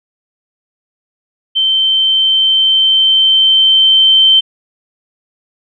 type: tone with level ramp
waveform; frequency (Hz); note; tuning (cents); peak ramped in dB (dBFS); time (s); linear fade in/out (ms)
sine; 3106; G7; -17; -9 to -4; 1.55-4.41; 20
effects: none